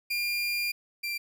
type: tone pair in turn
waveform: 30% pulse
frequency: 2400 / 2366 Hz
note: D7 / D7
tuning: +37 / +12 cents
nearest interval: unison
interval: 25 cents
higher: first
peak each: -25 / -28 dBFS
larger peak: first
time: 0.1-0.72 / 1.03-1.18 s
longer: first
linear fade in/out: 10 ms
effects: none